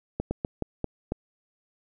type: slowing click train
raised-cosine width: 2 ms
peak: -14 dBFS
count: 6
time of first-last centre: 0.2-1.121 s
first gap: 110 ms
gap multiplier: 1.26
effects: none